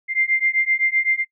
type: beating tone pair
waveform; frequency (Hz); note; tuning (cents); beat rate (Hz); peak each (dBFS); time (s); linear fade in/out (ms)
sine; 2093 / 2100.8; C7 / C7; 0 / +6; 7.8; -20; 0.08-1.25; 50
effects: noise-tail reverb RT60 0.1 s tail -22 dB re dry